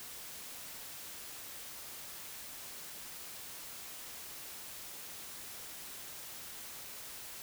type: silence
effects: white hiss -47 dBFS RMS until 7.42 s